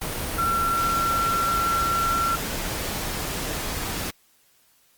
sine tone in noise, 1358 Hz, F6, 49 cents flat, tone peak -21 dBFS, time 0.38-2.36 s, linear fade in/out 10 ms, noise pink, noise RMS -29 dBFS, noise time 0.01-4.11 s, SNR +5 dB, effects white hiss -61 dBFS RMS until 4.97 s + Opus 32 kbps

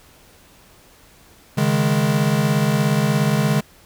square chord, C# suspended second, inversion none, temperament equal, 138.59 / 155.56 / 207.7 Hz, C#3 / D#3 / G#3, 0 / 0 / 0 cents, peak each -21 dBFS, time 1.57-3.61 s, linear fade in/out 10 ms, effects pink hiss -50 dBFS RMS until 3.85 s

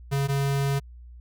square tone pair in turn, 139 / 139 Hz, C#3 / C#3, +5 / +5 cents, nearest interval unison, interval 0 cents, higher neither, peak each -23 dBFS, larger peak neither, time 0.11-0.28 / 0.28-0.8 s, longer second, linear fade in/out 20 ms, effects added 60 Hz sine -42 dBFS peak until 1.2 s

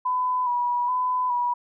sine tone with vibrato, 987.8 Hz, B5, in tune, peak -21 dBFS, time 0.05-1.54 s, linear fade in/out 10 ms, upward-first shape square, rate 1.2 Hz, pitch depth 29 cents each way, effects none

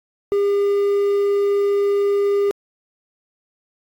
triangle tone with quantisation, 403.3 Hz, G4, 49 cents sharp, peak -13 dBFS, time 0.32-2.51 s, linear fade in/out 0 ms, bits 7, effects AAC 48 kbps

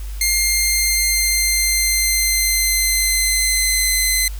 10% pulse tone with pitch glide, 2113 to 2048 Hz, C7 to C7, +16 to -38 cents, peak -6 dBFS, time 0.21-4.28 s, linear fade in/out 2 ms, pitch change -54 cents, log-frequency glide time 0.34-3.98 s, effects added 50 Hz sine -25 dBFS peak until 4.39 s + white hiss -42 dBFS RMS until 4.39 s

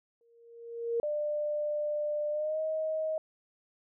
sine tone with exponential growth, 466.2 Hz, A#4, in tune, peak -25 dBFS, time 0.21-1 s, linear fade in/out 1 ms, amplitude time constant 170 ms
sine tone with pitch glide, 596 to 629.6 Hz, D5 to D#5, +25 to +20 cents, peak -29 dBFS, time 1.03-3.18 s, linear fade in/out 2 ms, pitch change +95 cents, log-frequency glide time 2.31-2.6 s
effects none

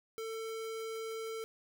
square tone, 446.8 Hz, A4, 27 cents sharp, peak -39 dBFS, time 0.18-1.44 s, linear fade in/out 0 ms, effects none

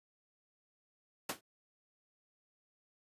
pink noise with exponential decay, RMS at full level -31 dBFS, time 1.29-1.41 s, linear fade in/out 5 ms, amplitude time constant 25 ms, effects high-pass 200 Hz 12 dB/octave + resampled to 32000 Hz

